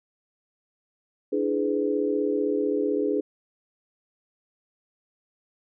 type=tone cluster; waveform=sine; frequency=295.1 / 330.8 / 418.6 / 499.1 Hz; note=D4 / E4 / G#4 / B4; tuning=+8 / +6 / +14 / +18 cents; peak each=-27 / -32 / -25 / -30 dBFS; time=1.32-3.21 s; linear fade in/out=10 ms; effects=none